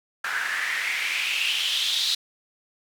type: noise with band-pass filter sweep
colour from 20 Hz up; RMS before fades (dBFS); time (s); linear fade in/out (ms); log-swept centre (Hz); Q
white; -26; 0.24-2.15; 5; 1500 to 4000; 5.1
effects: none